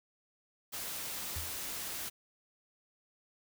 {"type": "noise", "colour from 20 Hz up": "white", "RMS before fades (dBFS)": -40, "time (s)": [0.72, 2.1], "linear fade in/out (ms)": 20}
{"type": "tone with exponential decay", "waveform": "sine", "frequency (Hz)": 81.1, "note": "E2", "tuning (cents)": -28, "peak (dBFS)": -35, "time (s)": [1.36, 1.61], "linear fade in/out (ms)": 5, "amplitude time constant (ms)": 54}
{"effects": []}